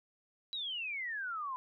sine exponential sweep, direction down, 3951 to 1000 Hz, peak -36 dBFS, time 0.53-1.56 s, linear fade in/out 0 ms, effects none

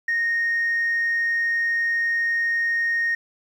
sine tone, 1856 Hz, A#6, 8 cents flat, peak -18 dBFS, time 0.08-3.15 s, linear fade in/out 5 ms, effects tanh soft clip ceiling -17 dBFS + 9-bit

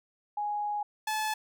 sine / sawtooth tone pair in turn, 830.6 / 863.7 Hz, G#5 / A5, 0 / -32 cents, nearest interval minor second, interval 68 cents, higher second, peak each -29 / -25 dBFS, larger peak second, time 0.37-0.83 / 1.07-1.34 s, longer first, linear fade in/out 5 ms, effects none

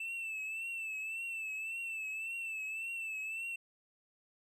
triangle tone with vibrato, 2651 Hz, E7, 9 cents sharp, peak -36 dBFS, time 0-3.56 s, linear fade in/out 5 ms, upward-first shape triangle, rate 1.8 Hz, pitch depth 65 cents each way, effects none

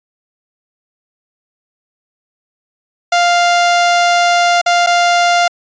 sawtooth tone with dropouts, 698.5 Hz, F5, in tune, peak -5 dBFS, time 3.12-5.48 s, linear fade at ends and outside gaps 5 ms, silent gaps 4.615-4.661 / 4.864-4.87 s, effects resampled to 16000 Hz

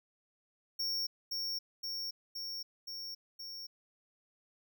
square tone with echo, 5500 Hz, F8, 27 cents flat, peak -33 dBFS, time 0.79-1.07 s, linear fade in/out 10 ms, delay 520 ms, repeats 5, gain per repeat -2 dB, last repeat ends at 3.67 s, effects none

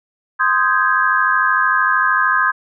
sine chord, Ab major seventh, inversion first, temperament equal with one note detuned, 1041.7 / 1244.5 / 1568 / 1661.2 Hz, C6 / Eb6 / G6 / Ab6, -8 / 0 / 0 / 0 cents, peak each -18 dBFS, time 0.39-2.52 s, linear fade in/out 20 ms, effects none

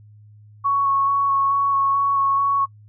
sine tone with vibrato, 1108.7 Hz, C#6, in tune, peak -16 dBFS, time 0.64-2.66 s, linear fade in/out 20 ms, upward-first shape square, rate 2.3 Hz, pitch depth 10 cents each way, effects noise-tail reverb RT60 0.1 s tail -23 dB re dry + added 105 Hz sine -44 dBFS peak until 2.88 s

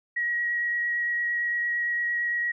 sine tone with vibrato, 1905 Hz, A#6, 37 cents sharp, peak -24 dBFS, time 0.16-2.52 s, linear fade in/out 10 ms, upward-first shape triangle, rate 8.8 Hz, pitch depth 12 cents each way, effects none

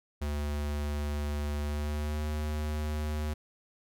square tone with pitch glide, 73.42 to 75.79 Hz, D2 to D#2, 0 to -45 cents, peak -31 dBFS, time 0.21-3.34 s, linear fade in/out 10 ms, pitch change +55 cents, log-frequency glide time 1.62-2.25 s, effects none

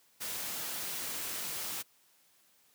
white noise, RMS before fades -38 dBFS, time 0.2-1.83 s, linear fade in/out 20 ms, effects white hiss -67 dBFS RMS until 2.74 s + high-pass 100 Hz 12 dB/octave

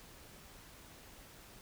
silence, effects pink hiss -56 dBFS RMS until 1.61 s

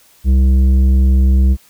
triangle tone with tanh clipping, 65.6 Hz, C2, 5 cents sharp, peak -9 dBFS, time 0.24-1.57 s, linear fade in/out 50 ms, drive 13 dB, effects white hiss -49 dBFS RMS until 1.69 s

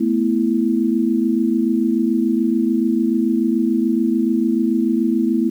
sine chord, A suspended second, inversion none, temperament equal, 220 / 246.9 / 329.6 Hz, A3 / B3 / E4, 0 / 0 / 0 cents, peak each -19 dBFS, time 0-5.5 s, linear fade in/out 10 ms, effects 8-bit

